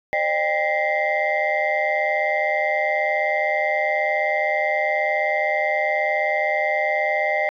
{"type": "tone cluster", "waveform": "sine", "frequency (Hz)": [530, 609, 793, 1922, 2077], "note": ["C5", "D#5", "G5", "B6", "C7"], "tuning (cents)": [22, -37, 20, -48, -13], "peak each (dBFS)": [-31, -22, -24, -27, -23], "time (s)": [0.13, 7.49], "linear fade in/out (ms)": 0, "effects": ["tanh soft clip ceiling -11 dBFS"]}